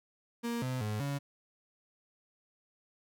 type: tone with pitch steps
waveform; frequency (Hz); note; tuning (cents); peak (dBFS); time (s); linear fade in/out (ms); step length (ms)
35% pulse; 235.1 / 128.3 / 106.3 / 141; A#3 / C3 / G#2 / C#3; +15 / -34 / +41 / +30; -31; 0.43-1.19; 20; 190
effects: none